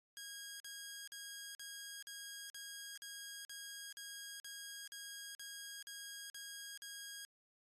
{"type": "tone bursts", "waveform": "10% pulse", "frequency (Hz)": 1636, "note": "G#6", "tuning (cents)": -26, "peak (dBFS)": -39, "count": 15, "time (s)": [0.17, 7.25], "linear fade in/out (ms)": 0, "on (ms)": 430, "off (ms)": 45, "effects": ["AAC 64 kbps"]}